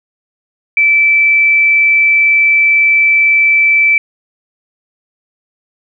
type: tone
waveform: sine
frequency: 2321 Hz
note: D7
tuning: 21 cents flat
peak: -6 dBFS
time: 0.77-3.98 s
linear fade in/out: 2 ms
effects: none

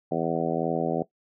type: harmonic tone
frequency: 82.5 Hz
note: E2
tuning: 2 cents sharp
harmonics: 2 / 3 / 4 / 5 / 6 / 7 / 8 / 9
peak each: -32 / -32 / -32 / -32 / -32 / -32 / -32 / -32 dBFS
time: 0.11-1.03 s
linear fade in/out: 10 ms
effects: noise-tail reverb RT60 0.1 s tail -17 dB re dry

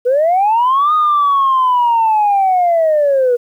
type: linear two-way sweep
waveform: sine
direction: up then down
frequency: 475 to 1244.5 to 475 Hz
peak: -8 dBFS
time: 0.05-3.37 s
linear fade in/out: 20 ms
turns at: 0.94 s
effects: tanh soft clip ceiling -6 dBFS + 8-bit

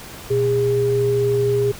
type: tone pair together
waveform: sine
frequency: 121.24 / 407.8 Hz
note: B2 / G#4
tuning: -32 / -32 cents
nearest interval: octave + major sixth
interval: 2100 cents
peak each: -22 / -16 dBFS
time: 0.3-1.72 s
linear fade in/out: 10 ms
effects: pink hiss -37 dBFS RMS until 1.79 s

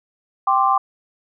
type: chord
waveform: sine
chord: G suspended fourth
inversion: none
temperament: equal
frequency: 784 / 1046.5 / 1174.7 Hz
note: G5 / C6 / D6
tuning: 0 / 0 / 0 cents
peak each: -18 dBFS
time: 0.47-0.78 s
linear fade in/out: 5 ms
effects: none

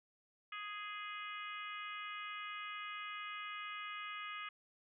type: harmonic tone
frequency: 415.6 Hz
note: G#4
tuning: 1 cent sharp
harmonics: 3 / 4 / 5 / 6 / 7 / 8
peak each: -46 / -52 / -49 / -51 / -52 / -59 dBFS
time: 0.52-4.49 s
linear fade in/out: 5 ms
effects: none

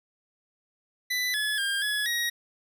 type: tone with pitch steps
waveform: 25% pulse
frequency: 1992 / 1708 / 1604 / 1693 / 1890 Hz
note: B6 / G#6 / G6 / G#6 / A#6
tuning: +14 / +48 / +39 / +33 / +23 cents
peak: -22 dBFS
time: 1.1-2.3 s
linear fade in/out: 10 ms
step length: 240 ms
effects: none

